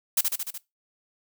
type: noise with echo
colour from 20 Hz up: blue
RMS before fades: -21 dBFS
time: 0.17-0.21 s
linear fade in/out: 5 ms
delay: 74 ms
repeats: 5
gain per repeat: -3 dB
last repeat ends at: 0.58 s
effects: noise-tail reverb RT60 0.2 s tail -20 dB re dry

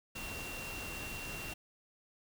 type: tone in noise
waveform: sine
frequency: 2745 Hz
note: F7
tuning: 31 cents flat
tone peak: -44 dBFS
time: 0.15-1.54 s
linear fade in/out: 10 ms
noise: pink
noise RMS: -44 dBFS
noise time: 0.15-1.54 s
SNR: -3 dB
effects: none

